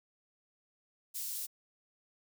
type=high-pass noise; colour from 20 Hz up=white; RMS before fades=-39 dBFS; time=1.14-1.47 s; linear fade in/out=20 ms; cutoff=5500 Hz; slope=12 dB/octave; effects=none